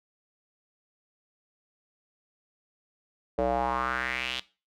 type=tone with band-pass filter sweep; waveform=square; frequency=63.1 Hz; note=B1; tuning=38 cents sharp; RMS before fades=-29 dBFS; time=3.38-4.4 s; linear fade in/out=5 ms; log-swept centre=530 to 3400 Hz; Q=3.7; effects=noise-tail reverb RT60 0.3 s tail -18 dB re dry